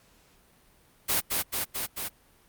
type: noise with echo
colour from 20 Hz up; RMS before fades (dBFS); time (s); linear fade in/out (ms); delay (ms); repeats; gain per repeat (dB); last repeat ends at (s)
white; -25; 1.08-1.21; 20; 220; 4; -2; 2.09
effects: pink hiss -61 dBFS RMS until 2.48 s + Opus 48 kbps

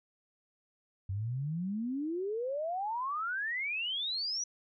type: exponential sweep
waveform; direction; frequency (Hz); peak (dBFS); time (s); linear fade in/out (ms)
sine; up; 92.5 to 5950; -32; 1.09-4.44; 5
effects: none

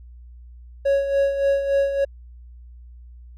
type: tone with tremolo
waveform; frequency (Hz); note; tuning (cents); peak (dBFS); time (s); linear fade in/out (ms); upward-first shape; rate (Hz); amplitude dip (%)
triangle; 554.4; C#5; 0; -13; 0.85-2.05; 10; sine; 3.5; 60
effects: added 60 Hz sine -40 dBFS peak until 3.37 s

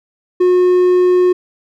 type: tone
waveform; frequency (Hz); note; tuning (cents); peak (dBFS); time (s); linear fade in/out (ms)
triangle; 361.9; F#4; -38; -6; 0.4-1.33; 10
effects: none

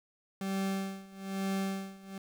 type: tone with tremolo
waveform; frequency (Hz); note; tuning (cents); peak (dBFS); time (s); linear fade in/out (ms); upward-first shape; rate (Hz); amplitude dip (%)
40% pulse; 193.7; G3; -20; -29; 0.41-2.18; 2; sine; 1.1; 90
effects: 11-bit

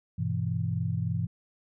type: chord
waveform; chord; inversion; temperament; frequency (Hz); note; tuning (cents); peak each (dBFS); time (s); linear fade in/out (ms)
sine; E minor; first; equal with one note detuned; 99.88 / 123.47 / 164.81; G2 / B2 / E3; +33 / 0 / 0; -31; 0.18-1.27; 10
effects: none

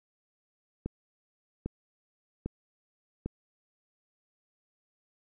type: click train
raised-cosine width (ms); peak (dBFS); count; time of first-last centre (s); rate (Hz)
3; -20; 4; 0.86-3.26; 1.25
effects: none

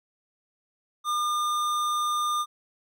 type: tone with tanh clipping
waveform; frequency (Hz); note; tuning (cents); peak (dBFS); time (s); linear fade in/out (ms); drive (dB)
sine; 1207; D6; +47; -26; 1.04-2.46; 50; 18
effects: none

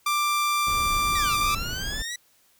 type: tone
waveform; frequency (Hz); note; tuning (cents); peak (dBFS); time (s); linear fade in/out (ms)
sawtooth; 1181; D6; +9; -18; 0.06-1.55; 5
type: noise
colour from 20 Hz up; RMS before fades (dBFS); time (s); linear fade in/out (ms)
brown; -33; 0.67-2.02; 2
type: exponential two-way sweep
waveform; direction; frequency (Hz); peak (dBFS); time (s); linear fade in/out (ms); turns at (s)
15% pulse; down then up; 1975.5 to 1174.7 to 1975.5; -24; 1.15-2.16; 5; 1.38
effects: white hiss -62 dBFS RMS until 2.59 s

